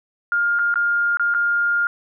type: tone with dropouts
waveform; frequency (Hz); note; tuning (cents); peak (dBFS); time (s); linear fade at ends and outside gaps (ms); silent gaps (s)
sine; 1410; F6; +16; -16; 0.32-1.87; 1; 0.589-0.593 / 0.741-0.757 / 1.171-1.196 / 1.34-1.347
effects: none